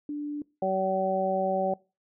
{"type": "tone", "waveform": "sine", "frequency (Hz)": 293.7, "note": "D4", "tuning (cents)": 0, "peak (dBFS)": -30, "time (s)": [0.09, 0.42], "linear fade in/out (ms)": 2}
{"type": "harmonic tone", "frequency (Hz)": 190, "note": "F#3", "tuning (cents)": 46, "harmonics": [1, 2, 3, 4], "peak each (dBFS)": [-33, -33, -27, -29], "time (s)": [0.62, 1.74], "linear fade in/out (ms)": 5}
{"effects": ["noise-tail reverb RT60 0.3 s tail -23 dB re dry"]}